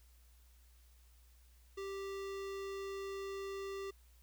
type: tone with notch filter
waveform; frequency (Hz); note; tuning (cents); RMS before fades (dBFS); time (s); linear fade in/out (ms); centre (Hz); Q
square; 392; G4; 0; -43; 1.77-3.91; 10; 11000; 0.8
effects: added 60 Hz sine -61 dBFS peak until 4.22 s + white hiss -71 dBFS RMS until 4.22 s